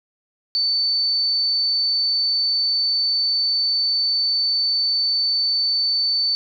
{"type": "tone", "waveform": "sine", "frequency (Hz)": 4525, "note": "C#8", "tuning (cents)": 35, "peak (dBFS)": -17, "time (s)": [0.55, 6.35], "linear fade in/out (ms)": 0, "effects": []}